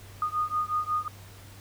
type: beating tone pair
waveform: sine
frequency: 1228 / 1233.5 Hz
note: D#6 / D#6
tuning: -23 / -15 cents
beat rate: 5.5 Hz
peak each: -29 dBFS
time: 0.22-1.08 s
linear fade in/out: 2 ms
effects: added 98 Hz sine -47 dBFS peak until 1.6 s + pink hiss -51 dBFS RMS until 1.6 s